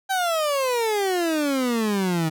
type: exponential sweep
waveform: 30% pulse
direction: down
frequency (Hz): 784 to 155.7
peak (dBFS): -18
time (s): 0.09-2.3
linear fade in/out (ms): 20
effects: none